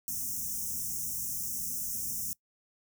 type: band-stop noise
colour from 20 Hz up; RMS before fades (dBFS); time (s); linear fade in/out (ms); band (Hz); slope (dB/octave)
white; -35; 0.08-2.33; 0; 260 to 5500; 96
effects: noise-tail reverb RT60 0.1 s tail -23 dB re dry